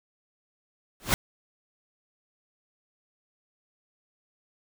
pink noise with exponential growth, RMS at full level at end -18 dBFS, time 1-1.14 s, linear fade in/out 0 ms, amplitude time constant 29 ms, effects none

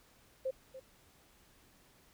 sine tone with echo, 525 Hz, C5, 6 cents sharp, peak -32 dBFS, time 0.45-0.51 s, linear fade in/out 10 ms, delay 290 ms, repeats 1, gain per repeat -13 dB, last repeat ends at 0.8 s, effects pink hiss -65 dBFS RMS until 2.13 s

